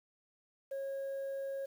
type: tone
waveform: sine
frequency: 546 Hz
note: C#5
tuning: 26 cents flat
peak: -34 dBFS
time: 0.71-1.66 s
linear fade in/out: 10 ms
effects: tanh soft clip ceiling -35 dBFS + 10-bit